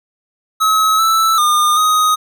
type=tone with pitch steps; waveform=square; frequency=1284 / 1318 / 1213 / 1251 Hz; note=E6 / E6 / D#6 / D#6; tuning=-46 / -1 / -44 / +9 cents; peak=-11 dBFS; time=0.6-2.16 s; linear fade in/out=20 ms; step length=390 ms; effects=none